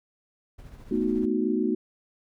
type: noise with tremolo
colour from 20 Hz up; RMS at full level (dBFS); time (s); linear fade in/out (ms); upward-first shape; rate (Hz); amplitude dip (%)
brown; -42; 0.58-1.26; 10; triangle; 14; 50
type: chord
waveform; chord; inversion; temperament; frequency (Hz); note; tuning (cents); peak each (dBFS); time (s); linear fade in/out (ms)
sine; B dominant seventh; third; equal; 220 / 246.9 / 311.1 / 370; A3 / B3 / D#4 / F#4; 0 / 0 / 0 / 0; -28; 0.91-1.75; 5
effects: none